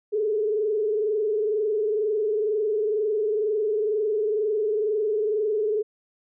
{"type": "tone with frequency modulation", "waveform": "sine", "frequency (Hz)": 425.4, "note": "G#4", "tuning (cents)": 42, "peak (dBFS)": -21, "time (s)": [0.12, 5.83], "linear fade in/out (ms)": 20, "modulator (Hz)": 22.1, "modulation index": 0.86, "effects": []}